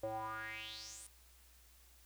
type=tone with band-pass filter sweep; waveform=square; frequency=109.7 Hz; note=A2; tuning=5 cents flat; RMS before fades=-45 dBFS; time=0.03-1.07 s; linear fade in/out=5 ms; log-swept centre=540 to 9900 Hz; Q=5.7; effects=added 60 Hz sine -64 dBFS peak until 2.05 s + white hiss -66 dBFS RMS until 2.05 s